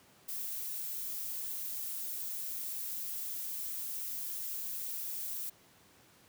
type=noise; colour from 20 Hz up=violet; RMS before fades=-39 dBFS; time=0.28-5.5 s; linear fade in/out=10 ms; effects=pink hiss -62 dBFS RMS until 6.28 s + high-pass 100 Hz 12 dB/octave